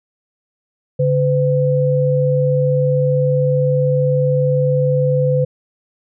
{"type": "tone pair together", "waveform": "sine", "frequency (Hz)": [142.2, 506.7], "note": ["C#3", "B4"], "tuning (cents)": [45, 44], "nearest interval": "octave + minor seventh", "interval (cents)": 2199, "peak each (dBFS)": -15, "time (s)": [0.99, 5.45], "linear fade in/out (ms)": 10, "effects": []}